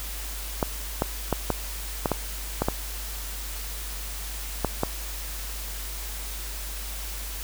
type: clicks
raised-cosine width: 1 ms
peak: -8 dBFS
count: 10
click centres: 0.628 / 1.021 / 1.327 / 1.503 / 2.058 / 2.117 / 2.62 / 2.685 / 4.647 / 4.834 s
effects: added 50 Hz sine -34 dBFS peak until 7.43 s + white hiss -37 dBFS RMS until 7.43 s